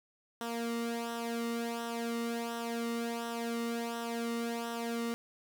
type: tone with flanger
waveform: sawtooth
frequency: 233.1 Hz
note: A#3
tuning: in tune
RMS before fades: -36 dBFS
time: 0.41-5.14 s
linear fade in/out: 0 ms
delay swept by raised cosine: 0.43 to 1.25 ms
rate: 1.4 Hz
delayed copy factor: -0.7
effects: none